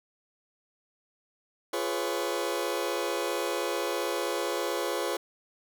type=chord; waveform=sawtooth; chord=C# dominant seventh; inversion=first; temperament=just; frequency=346.5 / 415.8 / 498.9 / 554.4 Hz; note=E#4 / G#4 / B4 / C#5; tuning=-14 / +2 / +17 / 0 cents; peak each=-30 dBFS; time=1.73-5.17 s; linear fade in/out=5 ms; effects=none